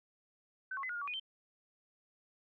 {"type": "tone with pitch steps", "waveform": "sine", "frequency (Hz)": [1523, 1095, 2031, 1438, 1416, 1138, 2464, 3114], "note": ["F#6", "C#6", "B6", "F#6", "F6", "C#6", "D#7", "G7"], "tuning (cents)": [50, -22, 48, -50, 23, 45, -17, -12], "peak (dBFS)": -37, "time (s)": [0.71, 1.198], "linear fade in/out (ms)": 5, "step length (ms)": 61, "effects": []}